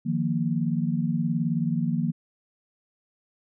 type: chord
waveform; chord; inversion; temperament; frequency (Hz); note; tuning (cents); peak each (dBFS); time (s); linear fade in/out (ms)
sine; Eb suspended second; none; equal; 155.56 / 174.61 / 233.1; Eb3 / F3 / Bb3; 0 / 0 / 0; -27; 0.05-2.12; 20
effects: none